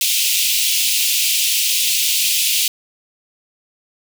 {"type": "high-pass noise", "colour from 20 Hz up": "pink", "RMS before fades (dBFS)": -17, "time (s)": [0.01, 2.68], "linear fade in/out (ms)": 2, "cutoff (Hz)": 2500, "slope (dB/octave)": 48, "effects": []}